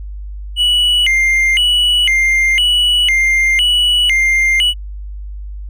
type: tone with vibrato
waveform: triangle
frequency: 2489 Hz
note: D#7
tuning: in tune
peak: -8 dBFS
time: 0.56-4.74 s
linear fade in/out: 50 ms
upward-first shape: square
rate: 0.99 Hz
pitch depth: 290 cents each way
effects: added 50 Hz sine -24 dBFS peak until 5.69 s